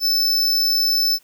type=tone; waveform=square; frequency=5274 Hz; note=E8; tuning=in tune; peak=-16 dBFS; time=0-1.19 s; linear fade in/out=50 ms; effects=white hiss -56 dBFS RMS until 1.23 s